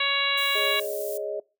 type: harmonic tone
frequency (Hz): 559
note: C#5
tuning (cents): +14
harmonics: 1 / 2 / 3 / 4 / 5 / 6 / 7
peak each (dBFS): -36 / -30 / -31 / -27 / -28 / -33 / -28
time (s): 0-0.8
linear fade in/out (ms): 5
type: high-pass noise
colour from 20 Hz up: white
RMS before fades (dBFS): -38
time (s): 0.37-1.18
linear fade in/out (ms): 10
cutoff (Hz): 8800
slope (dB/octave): 12
type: chord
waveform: sine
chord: Ab suspended fourth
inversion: none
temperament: equal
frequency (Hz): 415.3 / 554.4 / 622.3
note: Ab4 / Db5 / Eb5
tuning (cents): 0 / 0 / 0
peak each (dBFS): -32 / -34 / -31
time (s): 0.55-1.4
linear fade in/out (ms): 5
effects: noise-tail reverb RT60 0.3 s tail -23 dB re dry